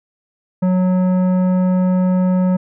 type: tone with tanh clipping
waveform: sine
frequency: 183.7 Hz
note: F#3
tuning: 12 cents flat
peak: -14 dBFS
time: 0.62-2.57 s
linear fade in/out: 10 ms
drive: 12 dB
effects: none